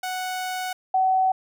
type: tone pair in turn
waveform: sawtooth / sine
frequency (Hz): 740 / 754.7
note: F#5 / F#5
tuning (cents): 0 / +34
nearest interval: unison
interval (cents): 34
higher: second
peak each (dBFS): -23 / -17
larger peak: second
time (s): 0.03-0.73 / 0.94-1.32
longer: first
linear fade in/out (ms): 5
effects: none